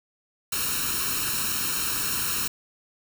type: noise with comb filter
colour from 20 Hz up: white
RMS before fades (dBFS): -27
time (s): 0.52-2.48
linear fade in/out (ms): 5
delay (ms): 0.73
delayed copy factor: +0.85
effects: none

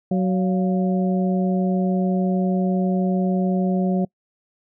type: harmonic tone with a mistuned harmonic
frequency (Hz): 186.4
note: F#3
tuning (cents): +13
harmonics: 1 / 2 / 3 / 4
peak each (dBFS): -18 / -27 / -29 / -31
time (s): 0.11-4.05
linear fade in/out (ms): 5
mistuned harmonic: 4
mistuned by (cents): -100
effects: noise-tail reverb RT60 0.1 s tail -26 dB re dry

